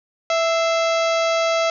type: harmonic tone with a mistuned harmonic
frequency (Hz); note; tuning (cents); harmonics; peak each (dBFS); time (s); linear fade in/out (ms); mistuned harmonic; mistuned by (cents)
659.3; E5; 0; 1 / 2 / 3 / 4 / 5 / 6 / 7 / 8 / 9 / 10; -18 / -24 / -28 / -30 / -32 / -34 / -35 / -36 / -37 / -38; 0.3-1.7; 2; 3; +82
effects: none